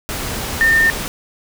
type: tone in noise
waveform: sine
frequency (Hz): 1811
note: A6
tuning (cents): +49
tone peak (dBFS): -10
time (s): 0.61-0.9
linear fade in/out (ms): 0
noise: pink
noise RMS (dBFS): -24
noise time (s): 0.09-1.08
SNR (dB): +11
effects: none